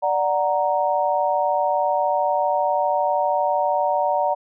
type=chord; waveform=sine; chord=D augmented; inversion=none; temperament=equal; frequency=587.3 / 740 / 932.3 Hz; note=D5 / F#5 / A#5; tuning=0 / 0 / 0 cents; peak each=-22 dBFS; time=0.02-4.35 s; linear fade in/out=20 ms; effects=none